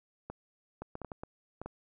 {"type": "clicks", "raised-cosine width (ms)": 1, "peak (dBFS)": -26, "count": 9, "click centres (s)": [0.3, 0.82, 0.954, 1.017, 1.047, 1.118, 1.235, 1.616, 1.66], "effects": []}